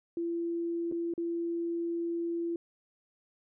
sine tone with dropouts, 338.7 Hz, E4, 47 cents sharp, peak -30 dBFS, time 0.17-2.56 s, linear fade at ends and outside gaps 2 ms, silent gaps 0.915-0.922 / 1.138-1.178 s, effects none

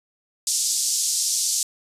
white band-pass noise, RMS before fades -23 dBFS, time 0.47-1.63 s, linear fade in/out 2 ms, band 4900 to 8600 Hz, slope 24 dB/octave, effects resampled to 32000 Hz

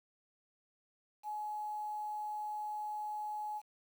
sine tone with quantisation, 845 Hz, G#5, 30 cents sharp, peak -37 dBFS, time 1.23-3.62 s, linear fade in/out 50 ms, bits 10, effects none

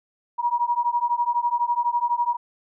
sine beating tone pair, 951 / 963 Hz, A#5 / B5, +34 / -44 cents, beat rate 12 Hz, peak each -23 dBFS, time 0.38-2.37 s, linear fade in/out 20 ms, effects none

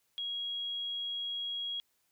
sine tone, 3300 Hz, G#7, 12 cents flat, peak -34 dBFS, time 0.18-1.8 s, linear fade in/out 0 ms, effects white hiss -75 dBFS RMS until 2.11 s

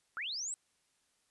sine linear sweep, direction up, 1280 to 8140 Hz, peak -36 dBFS, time 0.17-0.54 s, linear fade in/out 0 ms, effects white hiss -75 dBFS RMS until 1.3 s + resampled to 24000 Hz

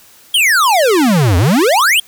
square exponential two-way sweep, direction down then up, 3322 to 82.41 to 3322 Hz, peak -9 dBFS, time 0.34-2 s, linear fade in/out 5 ms, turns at 1.37 s, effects white hiss -44 dBFS RMS until 2.07 s

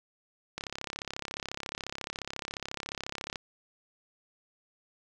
click train, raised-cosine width 0.2 ms, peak -18 dBFS, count 96, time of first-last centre 0.58-3.358 s, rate 34.2 Hz, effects none

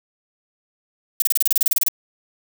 violet noise bursts, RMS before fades -17 dBFS, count 14, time 1.2-1.884 s, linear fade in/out 2 ms, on 21 ms, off 30 ms, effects none

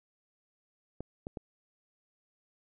clicks, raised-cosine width 2 ms, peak -25 dBFS, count 3, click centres 1.006 / 1.269 / 1.372 s, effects none

